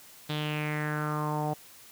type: tone with low-pass filter sweep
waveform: sawtooth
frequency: 151.1 Hz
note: D3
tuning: 50 cents sharp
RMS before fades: -31 dBFS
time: 0.29-1.54 s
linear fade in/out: 10 ms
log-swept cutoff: 3700 to 730 Hz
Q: 4.7
effects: white hiss -52 dBFS RMS until 1.91 s